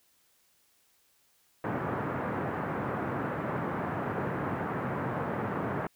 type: band-pass noise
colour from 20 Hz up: pink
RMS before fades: -33 dBFS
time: 1.64-5.87 s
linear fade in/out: 2 ms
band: 110 to 1600 Hz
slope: 24 dB/octave
effects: white hiss -68 dBFS RMS until 5.95 s